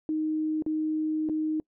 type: tone with dropouts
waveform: sine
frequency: 311.1 Hz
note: D#4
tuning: in tune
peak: -25 dBFS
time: 0.09-1.6 s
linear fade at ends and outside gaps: 1 ms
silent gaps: 0.623-0.663 / 1.289-1.296 s
effects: noise-tail reverb RT60 0.1 s tail -26 dB re dry